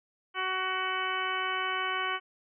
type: harmonic tone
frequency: 374.5 Hz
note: F#4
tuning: 21 cents sharp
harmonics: 1 / 2 / 3 / 4 / 5 / 6 / 7 / 8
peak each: -40 / -39 / -33 / -35 / -40 / -37 / -45 / -37 dBFS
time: 0.34-2.2 s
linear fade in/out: 50 ms
effects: none